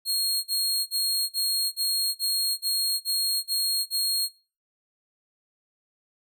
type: tone bursts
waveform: sawtooth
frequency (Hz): 4263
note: C8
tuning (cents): +32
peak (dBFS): -20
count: 10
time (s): 0.05-4.292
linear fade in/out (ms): 50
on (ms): 390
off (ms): 38
effects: noise-tail reverb RT60 0.4 s tail -25 dB re dry